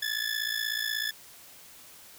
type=ring-modulated tone; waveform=20% pulse; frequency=1730 Hz; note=A6; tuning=30 cents flat; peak=-21 dBFS; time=0.02-1.11 s; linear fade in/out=5 ms; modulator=28.2 Hz; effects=white hiss -51 dBFS RMS until 2.18 s